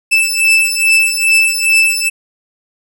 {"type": "beating tone pair", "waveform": "40% pulse", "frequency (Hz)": [2637, 2639.4], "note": ["E7", "E7"], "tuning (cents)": [0, 2], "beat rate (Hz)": 2.4, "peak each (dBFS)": -11, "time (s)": [0.11, 2.1], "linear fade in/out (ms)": 20, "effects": []}